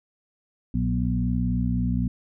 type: harmonic tone with a mistuned harmonic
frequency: 60.8 Hz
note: B1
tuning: 26 cents flat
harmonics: 1 / 2 / 3 / 4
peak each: -27 / -27 / -27 / -27 dBFS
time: 0.74-2.08 s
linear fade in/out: 5 ms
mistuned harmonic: 2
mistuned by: -47 cents
effects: none